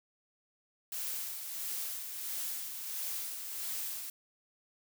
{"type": "noise with tremolo", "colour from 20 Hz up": "blue", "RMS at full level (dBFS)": -37, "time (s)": [0.92, 4.1], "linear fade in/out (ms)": 2, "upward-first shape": "sine", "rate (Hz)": 1.5, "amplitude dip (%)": 45, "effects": []}